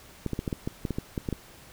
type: clicks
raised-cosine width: 3 ms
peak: -16 dBFS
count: 12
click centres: 0.263 / 0.333 / 0.391 / 0.478 / 0.528 / 0.675 / 0.852 / 0.907 / 0.985 / 1.178 / 1.288 / 1.327 s
effects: pink hiss -51 dBFS RMS until 1.72 s